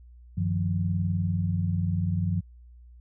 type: tone cluster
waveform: sine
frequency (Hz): 95.4 / 154.2 / 174.6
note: G2 / D#3 / F3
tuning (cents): -47 / -15 / 0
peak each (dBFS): -26 / -32 / -28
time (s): 0.37-2.41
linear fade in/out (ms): 10
effects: added 60 Hz sine -47 dBFS peak until 3 s